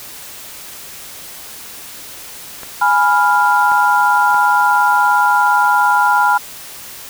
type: clicks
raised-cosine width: 0.5 ms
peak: -15 dBFS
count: 3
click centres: 2.633 / 3.718 / 4.345 s
type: chord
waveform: sine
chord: F diminished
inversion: first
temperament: equal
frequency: 830.6 / 987.8 / 1396.9 Hz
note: Ab5 / Cb6 / F6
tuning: 0 / 0 / 0 cents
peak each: -14 dBFS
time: 2.81-6.38 s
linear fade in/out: 10 ms
effects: white hiss -33 dBFS RMS until 7.09 s